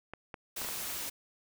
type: clicks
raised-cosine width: 0.5 ms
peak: -26 dBFS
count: 5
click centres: 0.136 / 0.342 / 0.617 / 0.647 / 0.688 s
type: noise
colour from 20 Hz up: white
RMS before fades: -38 dBFS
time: 0.56-1.1 s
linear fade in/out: 10 ms
effects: none